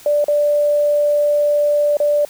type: tone with dropouts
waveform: sine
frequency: 587.3 Hz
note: D5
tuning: in tune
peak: -12 dBFS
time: 0.06-2.25 s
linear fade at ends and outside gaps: 2 ms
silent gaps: 0.243-0.282 / 1.97-2.001 s
effects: white hiss -42 dBFS RMS until 2.29 s